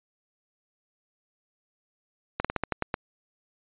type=slowing click train; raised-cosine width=0.5 ms; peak=-11 dBFS; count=8; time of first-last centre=2.4-2.942 s; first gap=46 ms; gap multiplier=1.17; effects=resampled to 8000 Hz